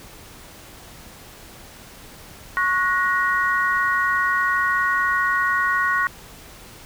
sine tone cluster, 1104 / 1461 / 1886 Hz, C#6 / F#6 / A#6, -7 / -22 / +20 cents, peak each -22 dBFS, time 2.57-6.07 s, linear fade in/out 0 ms, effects pink hiss -43 dBFS RMS until 6.85 s

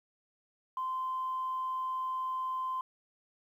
sine tone, 1036 Hz, C6, 17 cents flat, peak -31 dBFS, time 0.77-2.81 s, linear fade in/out 2 ms, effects tanh soft clip ceiling -27 dBFS + 11-bit

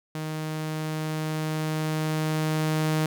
sawtooth tone with level ramp, 156 Hz, D#3, 5 cents sharp, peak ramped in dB -26 to -18 dBFS, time 0.15-3.06 s, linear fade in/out 2 ms, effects none

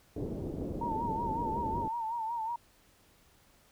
white low-pass noise, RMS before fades -37 dBFS, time 0.16-1.88 s, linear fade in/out 5 ms, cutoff 440 Hz, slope 24 dB/octave
sine tone with vibrato, 913 Hz, A#5, 36 cents flat, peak -32 dBFS, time 0.81-2.56 s, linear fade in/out 5 ms, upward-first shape sine, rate 5.4 Hz, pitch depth 76 cents each way
effects pink hiss -64 dBFS RMS until 3.71 s

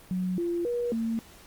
sine tone with pitch steps, 183.6 / 344.4 / 480.5 / 227.1 Hz, F#3 / F4 / B4 / A#3, -13 / -24 / -48 / -45 cents, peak -26 dBFS, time 0.11-1.19 s, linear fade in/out 0 ms, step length 270 ms, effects pink hiss -52 dBFS RMS until 1.46 s + Opus 32 kbps

